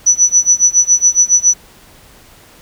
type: tone with tremolo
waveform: sine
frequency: 5940 Hz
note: F#8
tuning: 6 cents sharp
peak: -4 dBFS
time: 0.06-1.54 s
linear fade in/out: 10 ms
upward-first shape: sine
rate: 7.2 Hz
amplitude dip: 95%
effects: pink hiss -43 dBFS RMS until 2.61 s